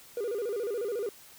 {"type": "tone with vibrato", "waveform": "triangle", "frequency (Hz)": 440, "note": "A4", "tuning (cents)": 0, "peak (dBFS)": -27, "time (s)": [0.17, 1.09], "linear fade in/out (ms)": 2, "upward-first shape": "square", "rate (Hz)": 14, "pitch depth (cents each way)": 150, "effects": ["tanh soft clip ceiling -24 dBFS", "white hiss -53 dBFS RMS until 1.38 s"]}